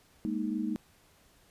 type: chord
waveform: sine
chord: Ab suspended second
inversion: none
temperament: equal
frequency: 207.7 / 233.1 / 311.1 Hz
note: Ab3 / Bb3 / Eb4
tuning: 0 / 0 / 0 cents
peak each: -34 dBFS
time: 0.25-0.76 s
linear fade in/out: 0 ms
effects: pink hiss -63 dBFS RMS until 1.5 s + resampled to 32000 Hz